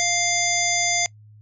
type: harmonic tone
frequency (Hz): 698.5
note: F5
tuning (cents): 0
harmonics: 1 / 3 / 5 / 7 / 9 / 10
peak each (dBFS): -27 / -24 / -30 / -29 / -24 / -27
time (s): 0-1.06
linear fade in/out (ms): 0
effects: noise-tail reverb RT60 0.1 s tail -23 dB re dry + added 106 Hz sine -45 dBFS peak until 1.41 s